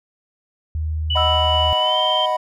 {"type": "tone", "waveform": "sine", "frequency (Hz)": 78.2, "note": "D#2", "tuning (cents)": 9, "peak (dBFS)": -20, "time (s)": [0.75, 1.73], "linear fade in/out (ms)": 0}
{"type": "tone with pitch glide", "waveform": "sine", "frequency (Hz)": [2960, 3136], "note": ["F#7", "G7"], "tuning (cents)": [0, 0], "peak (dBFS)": -19, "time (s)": [1.1, 2.26], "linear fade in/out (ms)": 5, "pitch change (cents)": 100, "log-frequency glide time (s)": [1.78, 1.98]}
{"type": "chord", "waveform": "triangle", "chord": "B major", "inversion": "first", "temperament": "equal", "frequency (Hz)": [622.3, 740, 987.8], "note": ["D#5", "F#5", "B5"], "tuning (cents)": [0, 0, 0], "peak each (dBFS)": [-20, -22, -19], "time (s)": [1.15, 2.37], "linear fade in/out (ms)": 10}
{"type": "tone with exponential decay", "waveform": "sine", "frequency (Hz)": 1318.5, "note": "E6", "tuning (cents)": 0, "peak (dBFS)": -21, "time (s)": [1.17, 2.28], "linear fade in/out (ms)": 2, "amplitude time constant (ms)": 240}
{"effects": []}